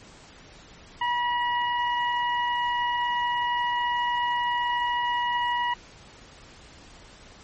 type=harmonic tone; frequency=966 Hz; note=B5; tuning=39 cents flat; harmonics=1 / 2 / 3; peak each=-24 / -30 / -34 dBFS; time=1.01-5.74 s; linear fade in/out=5 ms; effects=pink hiss -49 dBFS RMS until 7.43 s + MP3 32 kbps